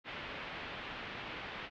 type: low-pass noise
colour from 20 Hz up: white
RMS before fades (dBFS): -44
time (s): 0.04-1.7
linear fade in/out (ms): 50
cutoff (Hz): 3100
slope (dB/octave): 24
effects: low-pass 5000 Hz 12 dB/octave